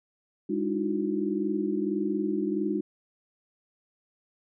sine tone cluster, 203.5 / 300 / 321.6 / 364.4 Hz, G#3 / D4 / E4 / F#4, -35 / +37 / -43 / -26 cents, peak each -31 dBFS, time 0.49-2.81 s, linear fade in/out 10 ms, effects none

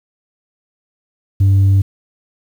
sine tone, 97.5 Hz, G2, 9 cents flat, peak -5 dBFS, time 1.4-1.82 s, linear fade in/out 10 ms, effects tanh soft clip ceiling -7 dBFS + 7-bit

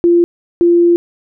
sine tone pair in turn, 344.8 / 344.8 Hz, F4 / F4, -22 / -22 cents, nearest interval unison, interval 0 cents, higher neither, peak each -6 dBFS, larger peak neither, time 0.04-0.24 / 0.61-0.96 s, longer second, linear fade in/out 0 ms, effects none

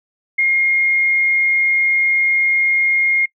sine tone, 2136 Hz, C7, 35 cents sharp, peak -12 dBFS, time 0.38-3.26 s, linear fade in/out 10 ms, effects noise-tail reverb RT60 0.1 s tail -24 dB re dry

